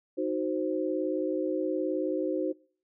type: chord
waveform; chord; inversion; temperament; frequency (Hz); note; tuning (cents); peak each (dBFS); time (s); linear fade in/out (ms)
sine; C diminished; first; equal; 311.1 / 370 / 523.3; Eb4 / Gb4 / C5; 0 / 0 / 0; -31 / -31 / -32; 0.17-2.53; 20
effects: noise-tail reverb RT60 0.5 s tail -25 dB re dry